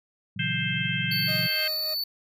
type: chord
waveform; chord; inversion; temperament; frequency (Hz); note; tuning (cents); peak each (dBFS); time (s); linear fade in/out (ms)
sine; F# dominant seventh; first; equal; 116.54 / 138.59 / 164.81 / 185; A#2 / C#3 / E3 / F#3; 0 / 0 / 0 / 0; -34; 0.36-1.48; 10
type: harmonic tone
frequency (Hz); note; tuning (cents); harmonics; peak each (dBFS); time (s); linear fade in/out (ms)
526; C5; +9; 3 / 4 / 5 / 6; -32 / -32 / -32 / -32; 0.39-1.68; 5
type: tone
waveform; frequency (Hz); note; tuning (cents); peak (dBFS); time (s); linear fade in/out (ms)
square; 4485; C#8; +19; -27; 1.11-2.04; 5
type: tone with tremolo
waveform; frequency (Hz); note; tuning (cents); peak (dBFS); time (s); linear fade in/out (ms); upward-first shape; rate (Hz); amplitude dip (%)
40% pulse; 622.3; D#5; 0; -33; 1.27-1.95; 20; sine; 3.3; 60
effects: none